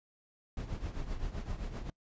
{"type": "noise with tremolo", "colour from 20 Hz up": "brown", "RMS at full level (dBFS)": -35, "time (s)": [0.57, 1.9], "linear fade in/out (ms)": 2, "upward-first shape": "triangle", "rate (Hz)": 7.7, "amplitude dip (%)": 75, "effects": ["noise-tail reverb RT60 0.1 s tail -25 dB re dry", "resampled to 16000 Hz"]}